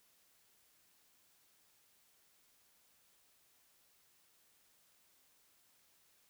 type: silence
effects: white hiss -71 dBFS RMS until 6.29 s